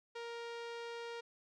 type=tone with low-pass filter; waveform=sawtooth; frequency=468 Hz; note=A#4; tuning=7 cents sharp; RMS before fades=-45 dBFS; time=0.15-1.21 s; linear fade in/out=10 ms; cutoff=4300 Hz; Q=1; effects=none